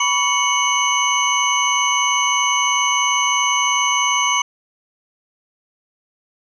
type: tone cluster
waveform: sine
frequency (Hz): 985 / 1128 / 2217 / 2957 / 6190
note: B5 / C#6 / C#7 / F#7 / G8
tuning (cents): -5 / +30 / 0 / -2 / -23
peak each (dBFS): -21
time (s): 0-4.42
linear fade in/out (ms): 5
effects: tanh soft clip ceiling -5 dBFS